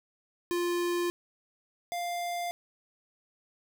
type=tone pair in turn; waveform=square; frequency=349.2 / 698.4 Hz; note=F4 / F5; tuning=0 / 0 cents; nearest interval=octave; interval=1200 cents; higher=second; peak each=-28 / -32 dBFS; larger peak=first; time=0.51-1.1 / 1.92-2.51 s; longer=neither; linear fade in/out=0 ms; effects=none